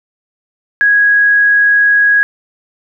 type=tone; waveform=sine; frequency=1657 Hz; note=G#6; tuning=4 cents flat; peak=-6 dBFS; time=0.81-2.23 s; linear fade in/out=0 ms; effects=none